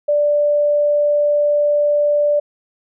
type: tone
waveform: sine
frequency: 587.3 Hz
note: D5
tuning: in tune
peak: -12 dBFS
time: 0.08-2.4 s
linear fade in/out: 10 ms
effects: none